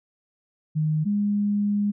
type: tone pair in turn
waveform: sine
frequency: 154.6 / 205.1 Hz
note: D#3 / G#3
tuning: -11 / -21 cents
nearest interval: perfect fourth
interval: 490 cents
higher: second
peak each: -20 dBFS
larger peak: neither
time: 0.75-1.05 / 1.05-1.92 s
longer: second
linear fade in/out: 20 ms
effects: none